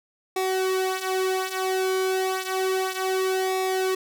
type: tone with flanger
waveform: sawtooth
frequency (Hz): 376.6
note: F#4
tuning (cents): +31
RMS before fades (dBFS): -25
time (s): 0.36-3.95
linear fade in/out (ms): 5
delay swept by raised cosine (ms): 0.65 to 6.45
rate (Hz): 0.31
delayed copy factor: -0.7
effects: none